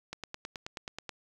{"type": "click train", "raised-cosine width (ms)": 0.2, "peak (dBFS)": -21, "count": 10, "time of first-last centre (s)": [0.13, 1.093], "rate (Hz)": 9.35, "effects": ["9-bit"]}